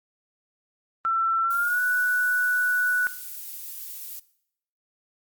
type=tone with pitch glide; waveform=sine; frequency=1341 to 1479.4 Hz; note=E6 to F#6; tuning=+29 to -1 cents; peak=-21 dBFS; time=1.05-3.07 s; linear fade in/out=0 ms; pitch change=+170 cents; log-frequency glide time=1.44-1.8 s
type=noise; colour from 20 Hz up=violet; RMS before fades=-37 dBFS; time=1.5-4.2 s; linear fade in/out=10 ms
effects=noise-tail reverb RT60 0.7 s tail -19 dB re dry + Opus 48 kbps